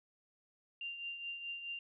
sine tone with tremolo, 2784 Hz, F7, 6 cents flat, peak -38 dBFS, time 0.81-1.79 s, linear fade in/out 2 ms, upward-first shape triangle, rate 4.7 Hz, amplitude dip 60%, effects none

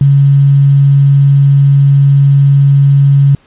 sine tone with quantisation, 139.6 Hz, C#3, 13 cents sharp, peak -3 dBFS, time 0.01-3.35 s, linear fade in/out 2 ms, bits 5, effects pink hiss -48 dBFS RMS until 3.46 s + resampled to 8000 Hz

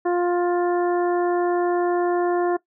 harmonic tone, 352 Hz, F4, 14 cents sharp, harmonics 1 / 2 / 3 / 4 / 5, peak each -19 / -25 / -31 / -36 / -37 dBFS, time 0.05-2.57 s, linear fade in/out 10 ms, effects noise-tail reverb RT60 0.1 s tail -19 dB re dry

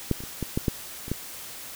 clicks, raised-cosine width 3 ms, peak -9 / -25 / -25 / -15 / -11 / -9 / -24 / -13 dBFS, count 8, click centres 0.113 / 0.205 / 0.237 / 0.427 / 0.575 / 0.682 / 1.081 / 1.116 s, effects white hiss -40 dBFS RMS until 1.75 s

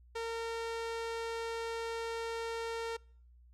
sawtooth tone with low-pass filter, 458 Hz, A#4, 31 cents flat, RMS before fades -38 dBFS, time 0.15-2.97 s, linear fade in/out 10 ms, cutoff 7200 Hz, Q 0.6, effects noise-tail reverb RT60 0.6 s tail -26 dB re dry + added 60 Hz sine -57 dBFS peak until 3.53 s

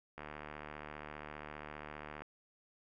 click train, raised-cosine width 0.5 ms, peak -30 dBFS, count 154, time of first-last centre 0.18-2.22 s, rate 75 Hz, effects none

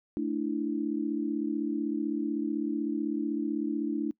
sine chord, A suspended fourth, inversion none, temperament equal, 220 / 293.7 / 329.6 Hz, A3 / D4 / E4, 0 / 0 / 0 cents, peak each -34 / -30 / -33 dBFS, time 0.17-4.11 s, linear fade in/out 0 ms, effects noise-tail reverb RT60 0.1 s tail -23 dB re dry

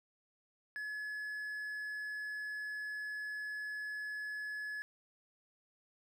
triangle tone, 1703 Hz, G#6, 43 cents sharp, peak -37 dBFS, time 0.76-4.82 s, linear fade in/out 0 ms, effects none

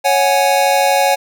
square chord, C# suspended fourth, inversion none, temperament just, 554.4 / 739.2 / 831.5 Hz, C#5 / F#5 / G#5, 0 / -2 / +2 cents, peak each -16 dBFS, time 0.04-1.16 s, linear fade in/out 20 ms, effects none

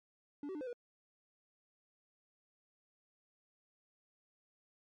triangle tone with pitch steps, 288.5 / 381.2 / 298.5 / 514 / 483.2 Hz, D4 / G4 / D4 / C5 / B4, -31 / -48 / +28 / -31 / -38 cents, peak -38 dBFS, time 0.43-0.73 s, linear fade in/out 2 ms, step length 60 ms, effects MP3 48 kbps

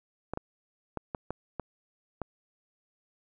clicks, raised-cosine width 1 ms, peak -19 dBFS, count 7, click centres 0.336 / 0.374 / 0.973 / 1.148 / 1.306 / 1.597 / 2.217 s, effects none

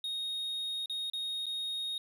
triangle tone with dropouts, 3729 Hz, A#7, in tune, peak -32 dBFS, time 0.04-1.98 s, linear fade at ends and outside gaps 2 ms, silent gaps 0.859-0.897 / 1.1-1.134 / 1.458-1.465 s, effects none

